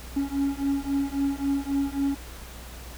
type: beating tone pair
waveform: triangle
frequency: 276.3 / 280 Hz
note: C#4 / C#4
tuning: -6 / +18 cents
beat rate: 3.7 Hz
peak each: -25 dBFS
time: 0.16-2.15 s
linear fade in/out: 10 ms
effects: added 60 Hz sine -40 dBFS peak until 2.97 s + pink hiss -44 dBFS RMS until 2.97 s